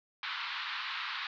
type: band-pass noise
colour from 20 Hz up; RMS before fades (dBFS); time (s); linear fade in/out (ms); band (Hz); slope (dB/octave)
pink; -38; 0.23-1.27; 2; 1000 to 4300; 48
effects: none